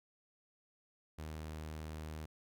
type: tone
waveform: sawtooth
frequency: 77.78 Hz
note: D#2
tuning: in tune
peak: -39 dBFS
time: 1.18-2.26 s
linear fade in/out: 10 ms
effects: none